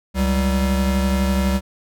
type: tone pair together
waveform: square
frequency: 67.97 / 191.9 Hz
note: C#2 / G3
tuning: -33 / -37 cents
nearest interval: octave + tritone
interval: 1796 cents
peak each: -20 dBFS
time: 0.14-1.61 s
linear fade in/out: 50 ms
effects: none